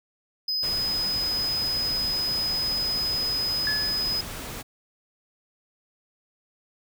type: tone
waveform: triangle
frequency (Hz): 5030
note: D#8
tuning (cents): +18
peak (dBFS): -23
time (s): 0.48-4.21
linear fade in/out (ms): 5
type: noise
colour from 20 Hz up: pink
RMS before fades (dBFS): -36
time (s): 0.62-4.63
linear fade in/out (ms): 20
type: tone with exponential decay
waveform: sine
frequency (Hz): 1714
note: A6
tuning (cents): -46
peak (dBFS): -24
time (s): 3.67-4.23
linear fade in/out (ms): 0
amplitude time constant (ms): 120
effects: none